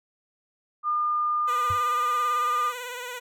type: tone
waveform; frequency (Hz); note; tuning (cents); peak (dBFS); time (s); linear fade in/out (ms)
sine; 1209; D6; +50; -22; 0.83-2.73; 50
type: tone with vibrato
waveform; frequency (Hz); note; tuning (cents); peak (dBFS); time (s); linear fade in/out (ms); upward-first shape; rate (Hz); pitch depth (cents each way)
10% pulse; 493.9; B4; 0; -25; 1.47-3.2; 20; triangle; 18; 56
type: tone with exponential decay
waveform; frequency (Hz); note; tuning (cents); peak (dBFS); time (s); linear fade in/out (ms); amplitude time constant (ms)
sine; 94.5; F#2; +37; -26; 1.7-1.82; 5; 26
effects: none